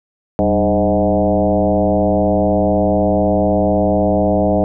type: tone with frequency modulation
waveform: sine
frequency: 410 Hz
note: G#4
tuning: 22 cents flat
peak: -11 dBFS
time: 0.39-4.64 s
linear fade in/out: 0 ms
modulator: 108 Hz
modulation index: 2.9
effects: none